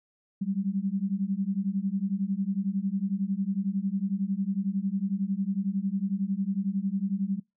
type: beating tone pair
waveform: sine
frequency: 189.7 / 200.7 Hz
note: F#3 / G3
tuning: +43 / +41 cents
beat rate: 11 Hz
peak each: -29 dBFS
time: 0.41-7.4 s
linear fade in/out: 10 ms
effects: noise-tail reverb RT60 0.2 s tail -26 dB re dry